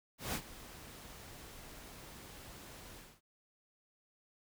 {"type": "noise with ADSR envelope", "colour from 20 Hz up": "pink", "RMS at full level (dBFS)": -36, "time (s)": [0.18, 3.21], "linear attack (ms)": 160, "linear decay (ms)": 68, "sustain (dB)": -16, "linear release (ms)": 240, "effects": []}